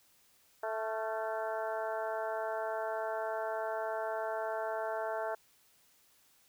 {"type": "harmonic tone with a mistuned harmonic", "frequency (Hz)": 220, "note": "A3", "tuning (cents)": 0, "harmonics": [2, 3, 4, 5, 6, 7, 8], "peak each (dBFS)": [-41, -36, -40, -47, -45, -45, -52], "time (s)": [0.63, 5.35], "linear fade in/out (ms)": 5, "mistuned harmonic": 6, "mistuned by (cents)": 56, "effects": ["white hiss -67 dBFS RMS until 6.48 s"]}